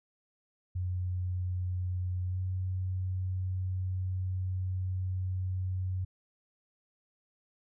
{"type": "tone with pitch glide", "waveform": "sine", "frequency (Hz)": [90.9, 92.76], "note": ["F#2", "F#2"], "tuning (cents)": [-30, 5], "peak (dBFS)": -30, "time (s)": [0.75, 6.05], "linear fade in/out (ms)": 10, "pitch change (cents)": 35, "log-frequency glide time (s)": [2.27, 2.39], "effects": []}